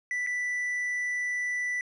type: tone with dropouts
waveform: triangle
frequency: 1975.5 Hz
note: B6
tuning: in tune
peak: -26 dBFS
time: 0.11-1.81 s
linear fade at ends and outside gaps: 1 ms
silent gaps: 0.265-0.271 s
effects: resampled to 24000 Hz